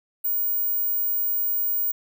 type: tone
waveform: sine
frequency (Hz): 15410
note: B9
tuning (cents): -44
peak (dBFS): -21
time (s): 0.24-1.92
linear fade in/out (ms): 10
effects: none